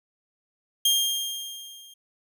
sawtooth tone with level ramp, 3212 Hz, G7, 41 cents sharp, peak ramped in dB -14 to -44 dBFS, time 0.85-1.94 s, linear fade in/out 5 ms, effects none

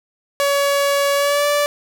sawtooth tone with pitch glide, 564 to 582.2 Hz, C#5 to D5, +30 to -15 cents, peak -11 dBFS, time 0.4-1.66 s, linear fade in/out 0 ms, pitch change +55 cents, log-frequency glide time 1.15-1.47 s, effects none

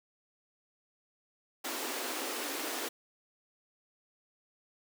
pink high-pass noise, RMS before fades -37 dBFS, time 1.64-2.89 s, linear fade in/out 10 ms, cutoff 250 Hz, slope 96 dB/octave, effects none

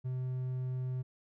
triangle tone, 128 Hz, C3, 38 cents flat, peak -31 dBFS, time 0.04-1.03 s, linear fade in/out 20 ms, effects none

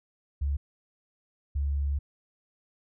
sine tone pair in turn, 70.7 / 70.7 Hz, C#2 / C#2, +35 / +35 cents, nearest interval unison, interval 0 cents, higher neither, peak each -25 dBFS, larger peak neither, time 0.41-0.57 / 1.55-1.99 s, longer second, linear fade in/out 10 ms, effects none

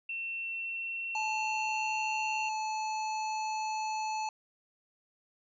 sine tone with pitch glide, 2700 to 2738 Hz, E7 to F7, +41 to -35 cents, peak -34 dBFS, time 0.09-2.49 s, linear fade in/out 5 ms, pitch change +24 cents, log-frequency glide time 0.39-2.18 s
harmonic tone, 867 Hz, A5, 26 cents flat, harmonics 1 / 3 / 5 / 7 / 8, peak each -32 / -42 / -46 / -49 / -50 dBFS, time 1.15-4.29 s, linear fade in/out 2 ms
effects none

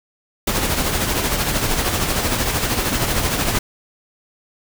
pink noise with tremolo, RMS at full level -18 dBFS, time 0.47-3.59 s, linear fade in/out 5 ms, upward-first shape sine, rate 13 Hz, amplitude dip 45%, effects none

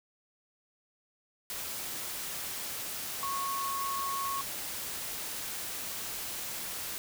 sine tone in noise, 1100 Hz, C#6, 14 cents flat, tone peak -32 dBFS, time 3.23-4.41 s, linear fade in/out 0 ms, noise white, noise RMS -38 dBFS, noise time 1.5-6.98 s, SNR +3 dB, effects none

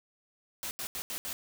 white noise bursts at uneven times, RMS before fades -37 dBFS, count 5, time 0.63-0.71 / 0.79-0.87 / 0.95-1.02 / 1.1-1.18 / 1.25-1.33 s, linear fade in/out 0 ms, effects none

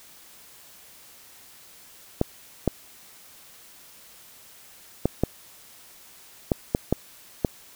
clicks, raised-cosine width 2 ms, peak -6 dBFS, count 8, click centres 2.214 / 2.677 / 5.056 / 5.236 / 6.518 / 6.749 / 6.926 / 7.448 s, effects white hiss -50 dBFS RMS until 7.75 s

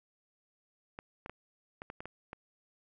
clicks, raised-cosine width 0.5 ms, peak -27 dBFS, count 8, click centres 0.989 / 1.261 / 1.296 / 1.819 / 1.901 / 2.005 / 2.056 / 2.331 s, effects none

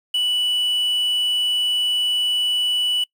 triangle tone with quantisation, 2960 Hz, F#7, in tune, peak -16 dBFS, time 0.14-3.04 s, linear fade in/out 5 ms, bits 7, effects noise-tail reverb RT60 0.1 s tail -24 dB re dry

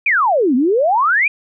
sine exponential two-way sweep, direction down then up, 2500 to 237.8 to 2500 Hz, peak -11 dBFS, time 0.06-1.28 s, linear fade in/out 5 ms, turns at 0.55 s, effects none

